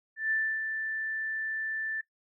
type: tone with ADSR envelope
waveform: sine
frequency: 1766 Hz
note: A6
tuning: 6 cents sharp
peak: -25 dBFS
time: 0.16-2.01 s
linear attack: 150 ms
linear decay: 290 ms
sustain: -6 dB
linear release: 4 ms
effects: noise-tail reverb RT60 0.1 s tail -19 dB re dry